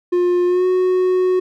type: tone with pitch glide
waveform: triangle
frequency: 355.1 to 368 Hz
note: F4 to F#4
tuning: +29 to -9 cents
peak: -11 dBFS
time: 0.12-1.4 s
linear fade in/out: 10 ms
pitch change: +62 cents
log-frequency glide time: 0.46-0.66 s
effects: none